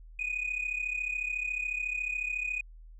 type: tone pair together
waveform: sine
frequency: 2463 / 2497 Hz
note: D#7 / D#7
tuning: -18 / +6 cents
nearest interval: unison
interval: 24 cents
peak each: -32 / -32 dBFS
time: 0.19-2.61 s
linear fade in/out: 5 ms
effects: tanh soft clip ceiling -26 dBFS + added 40 Hz sine -47 dBFS peak until 2.99 s